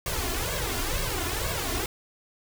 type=noise with flanger; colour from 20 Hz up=pink; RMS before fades=-29 dBFS; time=0.06-1.86 s; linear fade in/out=2 ms; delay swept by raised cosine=1.8 to 2.9 ms; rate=2.1 Hz; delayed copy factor=+0.85; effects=none